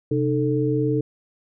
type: tone cluster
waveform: sine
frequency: 131 / 304 / 441.2 Hz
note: C3 / D#4 / A4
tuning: +2 / -40 / +5 cents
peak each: -23 dBFS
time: 0.11-1.01 s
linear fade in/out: 5 ms
effects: none